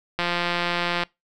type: click train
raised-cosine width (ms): 0.3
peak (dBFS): -8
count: 148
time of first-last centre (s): 0.19-1.035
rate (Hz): 174
effects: noise-tail reverb RT60 0.2 s tail -24 dB re dry